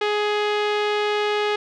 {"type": "tone with low-pass filter", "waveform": "sawtooth", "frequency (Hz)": 417.9, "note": "G#4", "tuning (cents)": 11, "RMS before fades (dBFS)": -22, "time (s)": [0.01, 1.56], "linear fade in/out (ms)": 5, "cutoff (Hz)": 3300, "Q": 1.5, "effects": []}